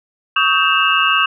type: tone cluster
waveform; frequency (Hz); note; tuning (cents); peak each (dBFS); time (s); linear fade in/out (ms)
sine; 1124 / 1270 / 1565 / 2663 / 2840; C#6 / D#6 / G6 / E7 / F7; +24 / +35 / -3 / +17 / +28; -18; 0.36-1.26; 5
effects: none